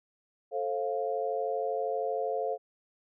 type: chord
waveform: sine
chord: F major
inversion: first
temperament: equal with one note detuned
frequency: 440 / 532.7 / 698.5 Hz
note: A4 / C5 / F5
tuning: 0 / +31 / 0 cents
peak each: -33 dBFS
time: 0.51-2.58 s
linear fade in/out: 50 ms
effects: none